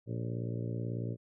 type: harmonic tone with a mistuned harmonic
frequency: 58.27 Hz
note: A#1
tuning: in tune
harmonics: 2 / 3 / 4 / 5 / 6 / 7 / 8 / 9 / 10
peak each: -35 / -42 / -45 / -45 / -47 / -46 / -49 / -52 / -54 dBFS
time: 0.06-1.17 s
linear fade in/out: 50 ms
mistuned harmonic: 9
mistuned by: +53 cents
effects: none